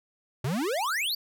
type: exponential sweep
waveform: square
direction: up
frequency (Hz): 117 to 4809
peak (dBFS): -27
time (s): 0.44-1.15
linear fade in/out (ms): 5
effects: none